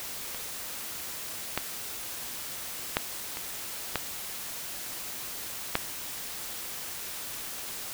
clicks, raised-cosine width 0.3 ms, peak -23 / -10 / -7 / -19 / -10 / -7 dBFS, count 6, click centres 0.347 / 1.576 / 2.969 / 3.371 / 3.957 / 5.754 s, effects white hiss -38 dBFS RMS until 7.93 s

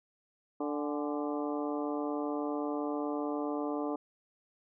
harmonic tone with a mistuned harmonic, 147.4 Hz, D3, 7 cents sharp, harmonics 2 / 3 / 4 / 5 / 6 / 7 / 8, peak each -34 / -38 / -40 / -42 / -44 / -45 / -46 dBFS, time 0.6-3.96 s, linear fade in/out 5 ms, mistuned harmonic 6, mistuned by -76 cents, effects none

